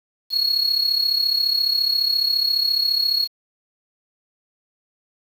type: tone with amplitude modulation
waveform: triangle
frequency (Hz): 4325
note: C#8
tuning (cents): -43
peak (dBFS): -13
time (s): 0.3-3.28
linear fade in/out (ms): 50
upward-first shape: sine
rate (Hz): 34.5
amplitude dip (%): 70
effects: 7-bit